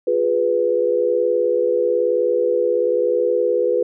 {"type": "chord", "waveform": "sine", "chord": "F diminished", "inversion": "none", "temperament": "equal with one note detuned", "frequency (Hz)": [354.3, 415.3, 493.9], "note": ["F4", "Ab4", "Cb5"], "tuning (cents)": [25, 0, 0], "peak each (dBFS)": [-23, -21, -17], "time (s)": [0.07, 3.83], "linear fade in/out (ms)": 5, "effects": []}